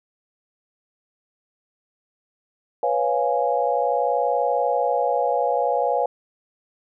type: chord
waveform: sine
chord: C# dominant seventh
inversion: third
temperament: equal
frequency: 493.9 / 554.4 / 698.5 / 830.6 Hz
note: B4 / C#5 / E#5 / G#5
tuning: 0 / 0 / 0 / 0 cents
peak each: -24 dBFS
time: 2.83-6.06 s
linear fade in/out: 2 ms
effects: none